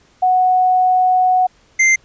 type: tone pair in turn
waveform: sine / square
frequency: 738 / 2087 Hz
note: F#5 / C7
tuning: -5 / -5 cents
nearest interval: octave + tritone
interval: 1800 cents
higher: second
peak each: -10 dBFS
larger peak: neither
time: 0.22-1.47 / 1.79-1.96 s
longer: first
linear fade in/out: 10 ms
effects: pink hiss -53 dBFS RMS until 2.04 s + resampled to 16000 Hz